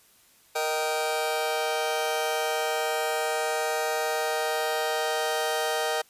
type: chord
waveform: sawtooth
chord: Eb major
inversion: second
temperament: just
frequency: 466.7 / 622.3 / 777.8 Hz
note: Bb4 / Eb5 / G5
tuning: +2 / 0 / -14 cents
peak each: -26 dBFS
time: 0.55-6.02 s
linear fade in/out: 10 ms
effects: white hiss -59 dBFS RMS until 6.09 s + resampled to 32000 Hz